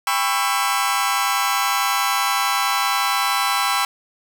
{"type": "chord", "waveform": "sawtooth", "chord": "C# half-diminished seventh", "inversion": "second", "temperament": "just", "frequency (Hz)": [798.3, 997.9, 1108.7, 1330.5], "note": ["G5", "B5", "C#6", "E6"], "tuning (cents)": [31, 18, 0, 16], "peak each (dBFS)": -20, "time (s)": [0.07, 3.85], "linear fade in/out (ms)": 2, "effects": []}